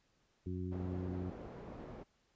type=harmonic tone; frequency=91.1 Hz; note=F#2; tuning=26 cents flat; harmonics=1 / 2 / 3 / 4; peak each=-40 / -43 / -45 / -46 dBFS; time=0.46-1.3 s; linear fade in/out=5 ms
type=low-pass noise; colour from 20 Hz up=white; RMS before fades=-49 dBFS; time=0.71-2.04 s; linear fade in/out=20 ms; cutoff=500 Hz; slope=12 dB/octave
effects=pink hiss -75 dBFS RMS until 2.35 s + resampled to 16000 Hz